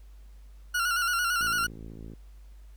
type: tone with vibrato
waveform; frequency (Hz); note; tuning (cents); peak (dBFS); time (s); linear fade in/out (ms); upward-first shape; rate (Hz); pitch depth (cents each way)
40% pulse; 1415; F6; +22; -24; 0.74-1.67; 10; square; 8.9; 50
type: click train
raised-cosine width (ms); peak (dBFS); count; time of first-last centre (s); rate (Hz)
3; -31; 41; 1.41-2.136; 55.1
effects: added 50 Hz sine -46 dBFS peak until 2.76 s + pink hiss -66 dBFS RMS until 2.76 s